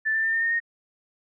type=tone with pitch steps; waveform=sine; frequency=1760 / 1778.4 / 1797 / 1815.8 / 1834.7 / 1853.9 Hz; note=A6 / A6 / A6 / A#6 / A#6 / A#6; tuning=0 / +18 / +36 / -46 / -28 / -10 cents; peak=-21 dBFS; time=0.05-0.602 s; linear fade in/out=20 ms; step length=92 ms; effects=none